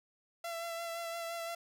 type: tone with vibrato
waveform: sawtooth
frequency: 673 Hz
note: E5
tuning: 36 cents sharp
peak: -34 dBFS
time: 0.44-1.55 s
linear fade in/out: 5 ms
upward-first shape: sine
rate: 5.8 Hz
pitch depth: 21 cents each way
effects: none